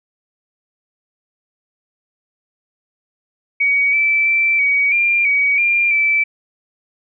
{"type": "tone with pitch steps", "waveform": "sine", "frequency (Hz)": [2255, 2321, 2336, 2259, 2390, 2262, 2392, 2320], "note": ["C#7", "D7", "D7", "C#7", "D7", "C#7", "D7", "D7"], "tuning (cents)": [29, -21, -10, 32, 30, 34, 31, -22], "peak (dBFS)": -12, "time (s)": [3.6, 6.24], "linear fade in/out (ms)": 10, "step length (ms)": 330, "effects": []}